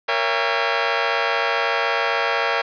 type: chord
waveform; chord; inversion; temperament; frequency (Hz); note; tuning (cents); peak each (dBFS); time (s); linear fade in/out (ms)
15% pulse; A# diminished seventh; none; just; 466.2 / 559.4 / 671.3 / 805.5; A#4 / C#5 / E5 / G5; 0 / +16 / +31 / +47; -18; 0.08-2.62; 10
effects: resampled to 11025 Hz + 7-bit

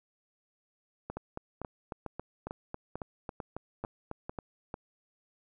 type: two click trains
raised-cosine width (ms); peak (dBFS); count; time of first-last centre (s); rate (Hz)
1; -23 / -23; 13 / 9; 1.1-4.388 / 1.17-4.741; 3.65 / 2.24
effects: none

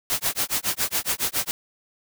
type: noise with tremolo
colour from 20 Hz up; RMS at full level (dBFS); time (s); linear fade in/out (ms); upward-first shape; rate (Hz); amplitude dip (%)
white; -22; 0.1-1.51; 0; sine; 7.2; 100
effects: none

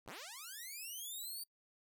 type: linear sweep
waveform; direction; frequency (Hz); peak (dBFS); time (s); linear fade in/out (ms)
5% pulse; up; 30.67 to 4653; -36; 0.06-1.44; 10
effects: noise-tail reverb RT60 0.1 s tail -24 dB re dry

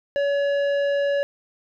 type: tone with tanh clipping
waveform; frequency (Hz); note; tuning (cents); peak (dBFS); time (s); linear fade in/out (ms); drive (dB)
triangle; 566; C#5; +36; -21; 0.16-1.23; 0; 15
effects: none

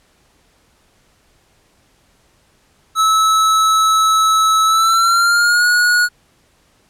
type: tone with pitch glide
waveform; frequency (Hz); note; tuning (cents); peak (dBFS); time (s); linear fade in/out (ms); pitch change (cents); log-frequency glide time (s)
square; 1300 to 1450.8; E6 to F#6; -24 to -34; -11; 2.95-6.09; 50; +190; 4.65-5.66
effects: pink hiss -56 dBFS RMS until 6.89 s + low-pass 11000 Hz 12 dB/octave

